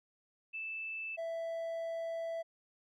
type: tone pair in turn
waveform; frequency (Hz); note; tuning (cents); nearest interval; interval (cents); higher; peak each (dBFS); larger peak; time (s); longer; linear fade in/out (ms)
sine / triangle; 2637 / 661.9; E7 / E5; 0 / +7; 2 octaves; 2393; first; -38 / -34; second; 0.53-1.17 / 1.17-2.43; second; 20
effects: none